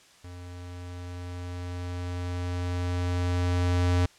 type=tone with level ramp; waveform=square; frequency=88.9 Hz; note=F2; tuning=31 cents sharp; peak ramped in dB=-41 to -21 dBFS; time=0.24-4.06 s; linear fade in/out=5 ms; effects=white hiss -56 dBFS RMS until 4.18 s + low-pass 7000 Hz 12 dB/octave